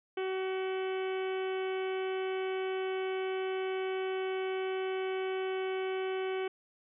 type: harmonic tone with a mistuned harmonic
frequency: 378.2 Hz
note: F#4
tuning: 38 cents sharp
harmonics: 1 / 2 / 3 / 4 / 5 / 6 / 7 / 8 / 9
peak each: -32 / -42 / -47 / -46 / -52 / -46 / -52 / -49 / -60 dBFS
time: 0.17-6.48 s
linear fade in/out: 5 ms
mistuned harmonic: 6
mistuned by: -15 cents
effects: none